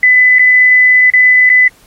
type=tone with dropouts; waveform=sine; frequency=2004 Hz; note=B6; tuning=25 cents sharp; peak=-3 dBFS; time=0.03-1.68 s; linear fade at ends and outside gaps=2 ms; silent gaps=0.386-0.393 / 1.102-1.136 / 1.493-1.499 s; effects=pink hiss -45 dBFS RMS until 1.86 s + MP3 64 kbps